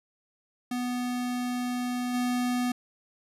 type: tone with level steps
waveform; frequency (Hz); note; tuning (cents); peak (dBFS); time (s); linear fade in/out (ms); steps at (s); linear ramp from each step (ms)
square; 246.9; B3; 0; -29 / -26; 0.71-2.72; 5; 2.13; 20
effects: resampled to 32000 Hz